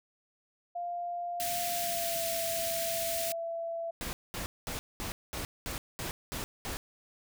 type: tone with pitch glide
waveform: sine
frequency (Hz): 698.5 to 668.9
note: F5 to E5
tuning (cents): 0 to +25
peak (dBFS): -33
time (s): 0.75-3.91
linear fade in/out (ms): 10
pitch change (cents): -75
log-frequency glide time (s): 1.71-2.22
type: band-stop noise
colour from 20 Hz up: white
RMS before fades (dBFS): -35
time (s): 1.4-3.32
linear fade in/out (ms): 0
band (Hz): 300 to 1700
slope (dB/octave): 24
type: noise bursts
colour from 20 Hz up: pink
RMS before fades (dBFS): -37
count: 9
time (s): 4.01-6.77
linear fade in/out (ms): 0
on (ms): 120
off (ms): 210
effects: none